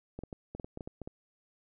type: clicks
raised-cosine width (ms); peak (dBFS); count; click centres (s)
2; -27; 11; 0.19 / 0.236 / 0.328 / 0.55 / 0.598 / 0.645 / 0.774 / 0.808 / 0.875 / 1.017 / 1.075
effects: none